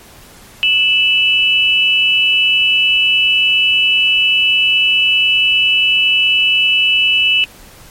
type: tone pair together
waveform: sine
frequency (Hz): 2630 / 2960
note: E7 / F#7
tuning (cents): -5 / 0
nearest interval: major second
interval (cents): 205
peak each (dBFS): -12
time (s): 0.63-7.44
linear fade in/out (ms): 0
effects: pink hiss -40 dBFS RMS until 7.9 s + MP3 64 kbps